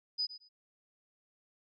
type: tone with echo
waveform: sine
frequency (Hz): 4978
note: D#8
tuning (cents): 0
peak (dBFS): -30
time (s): 0.18-0.27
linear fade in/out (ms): 20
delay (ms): 110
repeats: 2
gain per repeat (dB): -14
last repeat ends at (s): 0.49
effects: none